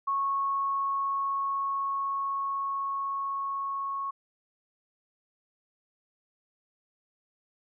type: tone with level ramp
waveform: sine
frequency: 1101 Hz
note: C#6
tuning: 12 cents flat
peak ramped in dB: -25 to -30 dBFS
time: 0.07-4.11 s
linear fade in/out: 10 ms
effects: none